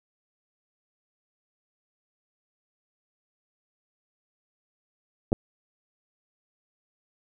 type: clicks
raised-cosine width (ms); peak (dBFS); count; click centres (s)
2; -15 / -7; 2; 5.32 / 5.329
effects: none